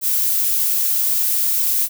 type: noise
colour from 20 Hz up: violet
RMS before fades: -18 dBFS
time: 0.01-1.89 s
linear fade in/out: 50 ms
effects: none